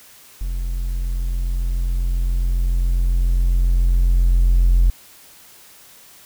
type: tone with level ramp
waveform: triangle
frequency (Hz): 43.65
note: F1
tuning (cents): 0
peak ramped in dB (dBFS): -19 to -7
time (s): 0.41-4.9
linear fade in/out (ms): 0
effects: tanh soft clip ceiling -6 dBFS + white hiss -46 dBFS RMS until 6.25 s